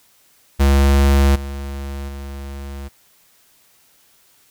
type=tone with level steps; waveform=square; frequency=69.3 Hz; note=C#2; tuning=in tune; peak=-11 / -26 / -29 dBFS; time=0.59-2.89 s; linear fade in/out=20 ms; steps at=1.35 / 2.08 s; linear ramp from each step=10 ms; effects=white hiss -55 dBFS RMS until 4.5 s